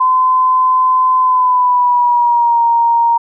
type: tone with pitch glide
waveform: sine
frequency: 1024 to 933.6 Hz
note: C6 to A#5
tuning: -38 to +2 cents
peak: -8 dBFS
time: 0-3.18 s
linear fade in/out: 10 ms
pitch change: -160 cents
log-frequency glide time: 1.2-2.62 s
effects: none